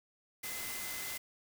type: tone in noise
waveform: sine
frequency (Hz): 2048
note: C7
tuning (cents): -38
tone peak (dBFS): -46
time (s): 0.43-1.18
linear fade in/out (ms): 10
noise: white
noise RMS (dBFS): -41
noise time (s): 0.43-1.18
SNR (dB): -8
effects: none